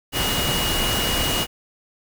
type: tone in noise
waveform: sine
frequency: 2885 Hz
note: F#7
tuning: 44 cents flat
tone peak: -25 dBFS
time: 0.12-1.47 s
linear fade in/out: 50 ms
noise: pink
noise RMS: -23 dBFS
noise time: 0.12-1.47 s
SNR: -5 dB
effects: none